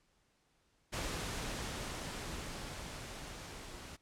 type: noise with level ramp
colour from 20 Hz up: pink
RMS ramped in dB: -38 to -49 dBFS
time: 0.92-3.97 s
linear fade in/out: 20 ms
effects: pink hiss -74 dBFS RMS until 4.01 s + low-pass 9000 Hz 12 dB/octave